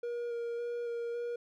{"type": "tone with vibrato", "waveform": "triangle", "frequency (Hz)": 473.3, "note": "A#4", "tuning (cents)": 26, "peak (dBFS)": -32, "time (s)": [0.03, 1.36], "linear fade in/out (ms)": 5, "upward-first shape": "square", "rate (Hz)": 1.8, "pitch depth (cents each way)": 12, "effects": []}